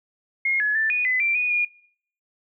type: tone with pitch steps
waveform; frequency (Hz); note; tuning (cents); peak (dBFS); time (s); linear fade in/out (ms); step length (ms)
sine; 2146 / 1698 / 1768 / 2466 / 2016 / 2356 / 2469 / 2432; C7 / G#6 / A6 / D#7 / B6 / D7 / D#7 / D#7; +43 / +38 / +8 / -16 / +35 / +5 / -14 / -40; -19; 0.45-1.65; 5; 150
effects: noise-tail reverb RT60 0.6 s tail -22 dB re dry